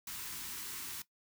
white band-stop noise, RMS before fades -43 dBFS, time 0.07-1.02 s, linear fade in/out 2 ms, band 410 to 880 Hz, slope 48 dB/octave, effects noise-tail reverb RT60 0.1 s tail -17 dB re dry

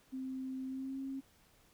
sine tone with pitch glide, 261.7 to 269.1 Hz, C4 to C4, 0 to +49 cents, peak -38 dBFS, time 0.12-1.21 s, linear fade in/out 20 ms, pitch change +49 cents, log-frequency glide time 0.66-0.98 s, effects pink hiss -67 dBFS RMS until 1.73 s

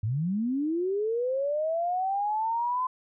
sine linear sweep, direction up, 98 to 1029 Hz, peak -25 dBFS, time 0.03-2.87 s, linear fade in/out 5 ms, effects none

